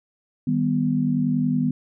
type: chord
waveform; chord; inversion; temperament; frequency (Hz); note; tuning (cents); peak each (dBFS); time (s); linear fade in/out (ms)
sine; Eb augmented; none; equal with one note detuned; 155.56 / 196.79 / 246.9; Eb3 / G3 / B3; 0 / +7 / 0; -24 / -26 / -21; 0.47-1.71; 5
effects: none